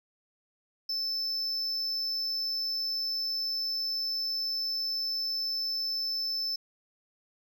triangle tone, 5274 Hz, E8, in tune, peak -28 dBFS, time 0.89-6.56 s, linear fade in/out 5 ms, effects none

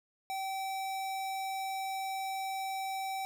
square tone, 771 Hz, G5, 29 cents flat, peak -35 dBFS, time 0.3-3.25 s, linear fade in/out 0 ms, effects none

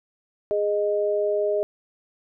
sine tone pair together, 413.5 / 618.8 Hz, G#4 / D#5, -8 / -10 cents, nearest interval perfect fifth, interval 698 cents, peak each -23 / -23 dBFS, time 0.51-1.63 s, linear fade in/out 0 ms, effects none

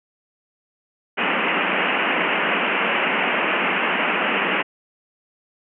white band-pass noise, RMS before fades -21 dBFS, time 1.17-4.63 s, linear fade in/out 20 ms, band 170 to 2900 Hz, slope 96 dB/octave, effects none

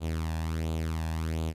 sawtooth tone with flanger, 80.3 Hz, E2, 45 cents flat, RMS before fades -31 dBFS, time 0-1.54 s, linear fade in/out 50 ms, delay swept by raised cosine 0.27 to 1.18 ms, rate 1.4 Hz, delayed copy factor +0.65, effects resampled to 32000 Hz

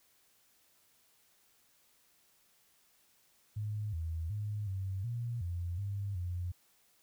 sine tone with pitch steps, 105.7 / 81.4 / 104.7 / 95.7 / 118.5 / 87 / 100 / 88.6 Hz, G#2 / E2 / G#2 / G2 / A#2 / F2 / G2 / F2, +31 / -21 / +15 / -41 / +29 / -6 / +35 / +25 cents, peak -34 dBFS, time 3.56-6.52 s, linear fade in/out 10 ms, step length 370 ms, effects white hiss -69 dBFS RMS until 7.02 s

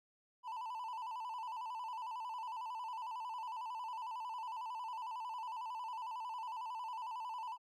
triangle tone with vibrato, 940 Hz, A#5, 14 cents sharp, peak -39 dBFS, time 0.43-7.58 s, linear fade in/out 50 ms, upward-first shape square, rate 11 Hz, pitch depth 94 cents each way, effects none

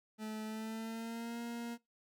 40% pulse tone with pitch glide, 216.8 to 235.1 Hz, A3 to A#3, -25 to +15 cents, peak -39 dBFS, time 0.18-1.78 s, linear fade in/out 50 ms, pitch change +140 cents, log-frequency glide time 0.45-1.4 s, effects noise-tail reverb RT60 0.2 s tail -22 dB re dry

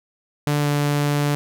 sawtooth tone with pitch glide, 146.83 to 145.48 Hz, D3 to D3, 0 to -16 cents, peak -14 dBFS, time 0.47-1.35 s, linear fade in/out 0 ms, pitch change -16 cents, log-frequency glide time 0.59-0.68 s, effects none

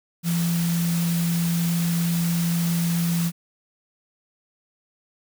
sine tone in noise, 169.8 Hz, F3, 48 cents flat, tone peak -20 dBFS, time 0.23-3.32 s, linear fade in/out 50 ms, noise white, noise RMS -32 dBFS, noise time 0.23-3.32 s, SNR +9 dB, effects none

